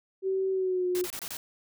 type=tone with pitch glide; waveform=sine; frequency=382.1 to 360.7 Hz; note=G4 to F#4; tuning=-44 to -44 cents; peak=-25 dBFS; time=0.22-1.07 s; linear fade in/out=50 ms; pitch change=-100 cents; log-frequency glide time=0.51-0.87 s
type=noise bursts; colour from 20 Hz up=white; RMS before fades=-37 dBFS; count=5; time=0.95-1.369 s; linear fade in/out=0 ms; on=63 ms; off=26 ms
effects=none